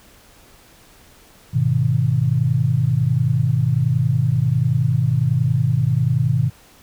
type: chord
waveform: sine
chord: G# minor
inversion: none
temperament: equal with one note detuned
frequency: 103.83 / 125.19 / 155.56 Hz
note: G#2 / B2 / D#3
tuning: 0 / +24 / 0 cents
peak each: -22 / -17 / -20 dBFS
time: 1.53-6.5 s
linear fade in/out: 20 ms
effects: pink hiss -49 dBFS RMS until 6.82 s